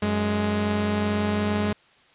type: tone pair together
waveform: sawtooth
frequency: 93.2 / 208.8 Hz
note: F#2 / G#3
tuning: +13 / +10 cents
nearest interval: octave + major second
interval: 1397 cents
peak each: -24 / -19 dBFS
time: 0.02-1.73 s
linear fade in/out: 5 ms
effects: white hiss -57 dBFS RMS until 2.14 s + resampled to 8000 Hz